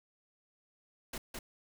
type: noise with echo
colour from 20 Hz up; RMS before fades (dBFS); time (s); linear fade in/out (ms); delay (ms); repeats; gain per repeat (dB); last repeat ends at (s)
pink; -40; 1.13-1.18; 5; 210; 1; -2; 1.39
effects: none